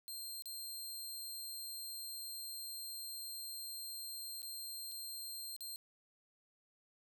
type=tone with dropouts; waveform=15% pulse; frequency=4177 Hz; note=C8; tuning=4 cents flat; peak=-37 dBFS; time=0.08-5.76 s; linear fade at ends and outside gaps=0 ms; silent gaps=0.422-0.457 / 4.419-4.429 / 4.915-4.919 / 5.564-5.607 s; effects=none